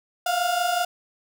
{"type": "tone pair together", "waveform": "35% pulse", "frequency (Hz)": [687.7, 713], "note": ["F5", "F5"], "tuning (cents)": [-27, 36], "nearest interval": "minor second", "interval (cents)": 63, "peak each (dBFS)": [-25, -21], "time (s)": [0.26, 0.85], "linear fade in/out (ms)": 5, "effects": []}